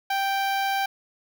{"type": "tone with notch filter", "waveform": "sawtooth", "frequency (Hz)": 784, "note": "G5", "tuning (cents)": 0, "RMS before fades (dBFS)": -25, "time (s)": [0.1, 0.86], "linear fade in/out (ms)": 5, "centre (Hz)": 8300, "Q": 0.88, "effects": []}